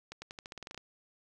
accelerating click train, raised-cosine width 0.2 ms, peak -26 dBFS, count 12, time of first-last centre 0.12-0.777 s, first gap 100 ms, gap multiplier 0.89, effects none

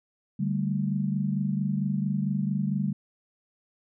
sine chord, D suspended fourth, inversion none, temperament just, 146.83 / 195.78 / 220.2 Hz, D3 / G3 / A3, 0 / -2 / +2 cents, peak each -29 / -27 / -32 dBFS, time 0.39-2.93 s, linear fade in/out 10 ms, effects none

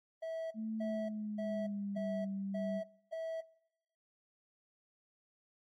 triangle tone bursts, 651 Hz, E5, 22 cents flat, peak -36 dBFS, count 6, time 0.22-3.41 s, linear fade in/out 10 ms, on 290 ms, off 290 ms
sine tone with pitch glide, 220 to 196 Hz, A3 to G3, 0 to 0 cents, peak -37 dBFS, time 0.54-2.82 s, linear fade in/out 50 ms, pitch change -200 cents, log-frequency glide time 0.81-2.12 s
effects noise-tail reverb RT60 0.8 s tail -21 dB re dry + AAC 48 kbps

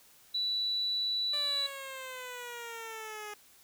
sine tone, 3951 Hz, B7, in tune, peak -29 dBFS, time 0.34-1.67 s, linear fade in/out 10 ms
10% pulse exponential sweep, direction down, 590 to 415.3 Hz, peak -32 dBFS, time 1.33-3.34 s, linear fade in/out 5 ms
effects white hiss -60 dBFS RMS until 3.63 s

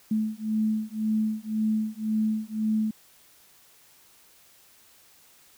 sine beating tone pair, 216.1 / 218 Hz, A3 / A3, -31 / -16 cents, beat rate 1.9 Hz, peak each -27 dBFS, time 0.11-2.91 s, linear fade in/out 5 ms, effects white hiss -57 dBFS RMS until 5.57 s

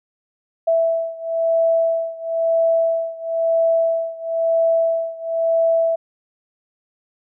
sine beating tone pair, 659.3 / 660.3 Hz, E5 / E5, 0 / +3 cents, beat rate 1 Hz, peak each -18 / -20 dBFS, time 0.67-5.96 s, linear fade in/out 10 ms, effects none

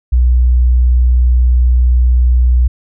sine tone, 61.5 Hz, B1, 7 cents flat, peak -6 dBFS, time 0.12-2.68 s, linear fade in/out 10 ms, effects none

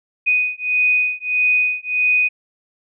sine beating tone pair, 2489 / 2490.6 Hz, D#7 / D#7, 0 / +1 cents, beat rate 1.6 Hz, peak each -18 dBFS, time 0.26-2.29 s, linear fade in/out 20 ms, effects none

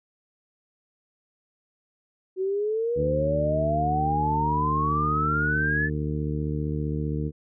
sine exponential sweep, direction up, 370 to 1760 Hz, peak -23 dBFS, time 2.36-5.9 s, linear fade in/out 50 ms
harmonic tone, 75.3 Hz, D2, 44 cents sharp, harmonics 1 / 2 / 3 / 4 / 5 / 6, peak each -31 / -28 / -35 / -33 / -40 / -36 dBFS, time 2.95-7.32 s, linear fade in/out 50 ms
effects none

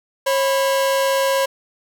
45% pulse tone pair together, 542.9 / 990 Hz, C#5 / B5, -36 / +4 cents, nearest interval minor seventh, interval 1040 cents, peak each -17 / -22 dBFS, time 0.26-1.46 s, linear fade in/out 10 ms, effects none

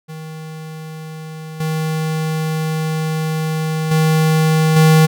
square tone with level steps, 157.8 Hz, D#3, 25 cents sharp, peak -29 / -18 / -12 / -8 dBFS, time 0.08-5.07 s, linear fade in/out 20 ms, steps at 1.6 / 3.91 / 4.76 s, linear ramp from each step 5 ms, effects none

